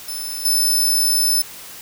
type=tone with level steps; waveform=15% pulse; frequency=5274 Hz; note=E8; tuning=in tune; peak=-20 / -9 dBFS; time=0.08-1.42 s; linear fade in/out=5 ms; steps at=0.45 s; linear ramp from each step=5 ms; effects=white hiss -37 dBFS RMS until 1.81 s